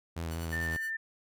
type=tone with vibrato; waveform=sawtooth; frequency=82.41 Hz; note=E2; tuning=in tune; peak=-30 dBFS; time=0.16-0.77 s; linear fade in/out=10 ms; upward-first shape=square; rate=5 Hz; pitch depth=23 cents each way
type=tone with tremolo; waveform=5% pulse; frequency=1480 Hz; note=F#6; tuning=in tune; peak=-34 dBFS; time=0.3-0.91 s; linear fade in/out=20 ms; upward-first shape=sine; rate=9.6 Hz; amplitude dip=75%
type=tone; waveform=sine; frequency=1791 Hz; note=A6; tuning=30 cents sharp; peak=-32 dBFS; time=0.52-0.97 s; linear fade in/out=10 ms
effects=none